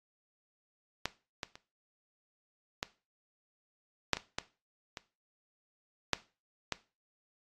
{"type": "clicks", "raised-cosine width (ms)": 0.2, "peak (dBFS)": [-13, -18, -30, -15, -7, -19, -14, -23, -8, -14], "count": 10, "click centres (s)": [1.056, 1.432, 1.555, 2.829, 4.133, 4.17, 4.385, 4.972, 6.133, 6.723], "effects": ["noise-tail reverb RT60 0.3 s tail -17 dB re dry", "AAC 32 kbps"]}